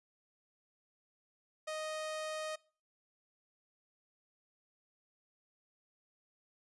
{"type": "tone", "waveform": "sawtooth", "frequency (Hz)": 622.3, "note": "D#5", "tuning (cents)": 0, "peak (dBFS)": -34, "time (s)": [1.67, 2.56], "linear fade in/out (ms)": 10, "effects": ["noise-tail reverb RT60 0.4 s tail -23 dB re dry", "resampled to 24000 Hz"]}